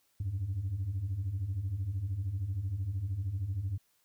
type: beating tone pair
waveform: sine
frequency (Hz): 87.31 / 100.31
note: F2 / G2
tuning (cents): 0 / +40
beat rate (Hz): 13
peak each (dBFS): -36 / -31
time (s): 0.2-3.78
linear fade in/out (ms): 5
effects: tanh soft clip ceiling -28 dBFS + white hiss -72 dBFS RMS until 4.04 s